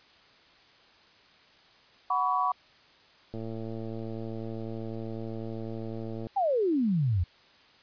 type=chord; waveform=sine; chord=F# suspended fourth; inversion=none; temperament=equal with one note detuned; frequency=740 / 987.8 / 1129.4 Hz; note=F#5 / B5 / C#6; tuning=0 / 0 / +32 cents; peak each=-30 / -29 / -27 dBFS; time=2.1-2.52 s; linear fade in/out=5 ms
type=click train; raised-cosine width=2 ms; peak=-25 dBFS; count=329; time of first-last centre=3.34-6.269 s; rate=112 Hz
type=exponential sweep; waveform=sine; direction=down; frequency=830 to 81 Hz; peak=-23 dBFS; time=6.36-7.24 s; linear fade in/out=10 ms
effects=white hiss -58 dBFS RMS until 7.82 s + resampled to 11025 Hz